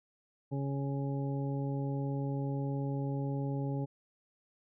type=harmonic tone; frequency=138.59 Hz; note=C#3; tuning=in tune; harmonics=1 / 2 / 3 / 4 / 6; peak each=-33 / -38 / -43 / -45 / -47 dBFS; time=0.51-3.86 s; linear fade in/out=20 ms; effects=none